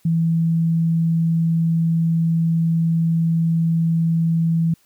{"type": "tone", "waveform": "sine", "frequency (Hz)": 164.81, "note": "E3", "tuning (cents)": 0, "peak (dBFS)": -15, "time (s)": [0.05, 4.74], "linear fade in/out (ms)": 5, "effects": ["white hiss -59 dBFS RMS until 4.85 s"]}